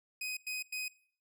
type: tone bursts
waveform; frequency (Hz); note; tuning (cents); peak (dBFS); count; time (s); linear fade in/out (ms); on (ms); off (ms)
sawtooth; 2508; D#7; +13; -33; 3; 0.21-0.882; 5; 160; 96
effects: noise-tail reverb RT60 0.5 s tail -20 dB re dry